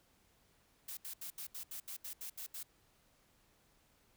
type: noise bursts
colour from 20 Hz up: blue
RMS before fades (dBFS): -45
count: 11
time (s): 0.88-2.631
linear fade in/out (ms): 5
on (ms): 91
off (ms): 75
effects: pink hiss -71 dBFS RMS until 4.16 s